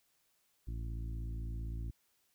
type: harmonic tone with a mistuned harmonic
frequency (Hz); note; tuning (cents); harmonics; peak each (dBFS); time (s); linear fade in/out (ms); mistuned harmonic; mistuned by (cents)
56.2; A1; +37; 1 / 2 / 3 / 4 / 5 / 6; -38 / -44 / -54 / -56 / -56 / -58; 0.67-1.91; 10; 1; -21
effects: white hiss -75 dBFS RMS until 2.34 s